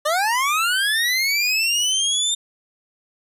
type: linear sweep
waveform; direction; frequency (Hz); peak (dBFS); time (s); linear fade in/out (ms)
25% pulse; up; 578 to 3635; -14; 0.05-2.35; 10
effects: resampled to 32000 Hz